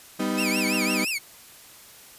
35% pulse chord, G augmented, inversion none, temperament equal with one note detuned, 196 / 249.2 / 311.1 Hz, G3 / B3 / D#4, 0 / +16 / 0 cents, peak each -27 dBFS, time 0.19-1.05 s, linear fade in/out 10 ms
sawtooth tone with vibrato, 2465 Hz, D#7, 17 cents flat, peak -22 dBFS, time 0.37-1.19 s, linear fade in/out 20 ms, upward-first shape triangle, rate 5.9 Hz, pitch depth 230 cents each way
effects white hiss -48 dBFS RMS until 2.18 s + resampled to 32000 Hz

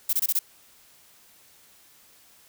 violet noise bursts, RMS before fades -23 dBFS, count 5, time 0.09-0.391 s, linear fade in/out 5 ms, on 41 ms, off 24 ms, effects white hiss -56 dBFS RMS until 2.48 s

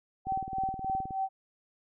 sine tone with tremolo, 770 Hz, G5, 31 cents flat, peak -27 dBFS, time 0.25-1.29 s, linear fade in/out 50 ms, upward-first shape sine, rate 3.3 Hz, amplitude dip 75%
click train, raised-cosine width 3 ms, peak -29 dBFS, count 17, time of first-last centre 0.27-1.108 s, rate 19.1 Hz
effects none

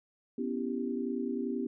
sine chord, C# half-diminished seventh, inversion third, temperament equal, 246.9 / 277.2 / 329.6 / 392 Hz, B3 / C#4 / E4 / G4, 0 / 0 / 0 / 0 cents, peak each -34 / -37 / -40 / -37 dBFS, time 0.38-1.67 s, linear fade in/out 5 ms, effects none

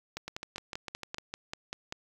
two click trains, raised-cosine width 0.2 ms, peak -21 / -19 dBFS, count 7 / 10, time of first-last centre 0.28-1.184 / 0.17-1.924 s, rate 6.64 / 5.13 Hz, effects 8-bit

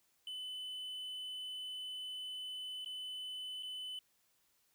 triangle tone with dropouts, 3015 Hz, F#7, 32 cents sharp, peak -40 dBFS, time 0.27-3.99 s, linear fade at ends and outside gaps 2 ms, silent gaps 2.847-2.859 / 3.626-3.631 s, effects white hiss -75 dBFS RMS until 4.74 s

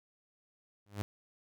sawtooth tone with exponential growth, 101.9 Hz, G#2, 32 cents flat, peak -27 dBFS, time 0.86-1.02 s, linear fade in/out 0 ms, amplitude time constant 34 ms, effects none

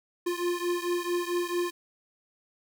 square beating tone pair, 349.2 / 353.7 Hz, F4 / F4, 0 / +22 cents, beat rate 4.5 Hz, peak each -30 / -32 dBFS, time 0.26-1.71 s, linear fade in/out 10 ms, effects none

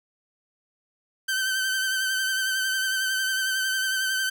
sawtooth tone with vibrato, 1542 Hz, G6, 29 cents flat, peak -20 dBFS, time 1.28-4.3 s, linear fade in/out 10 ms, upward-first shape sine, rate 11 Hz, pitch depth 29 cents each way, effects none

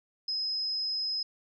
sine tone, 5090 Hz, D#8, 39 cents sharp, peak -29 dBFS, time 0.28-1.23 s, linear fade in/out 5 ms, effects none

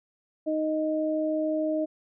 sine tone pair together, 311.1 / 622.3 Hz, D#4 / D#5, 0 / 0 cents, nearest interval octave, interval 1200 cents, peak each -27 dBFS, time 0.46-1.86 s, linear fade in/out 20 ms, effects none

